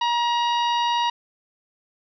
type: harmonic tone with a mistuned harmonic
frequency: 951 Hz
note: A#5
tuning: 34 cents sharp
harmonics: 1 / 2 / 3 / 4 / 5 / 6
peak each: -20 / -33 / -29 / -31 / -39 / -44 dBFS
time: 0.01-1.1 s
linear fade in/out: 5 ms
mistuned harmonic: 5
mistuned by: -18 cents
effects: none